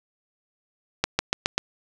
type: accelerating click train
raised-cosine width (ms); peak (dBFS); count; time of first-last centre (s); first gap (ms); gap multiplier
0.2; -3; 5; 1.04-1.58; 150; 0.93
effects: none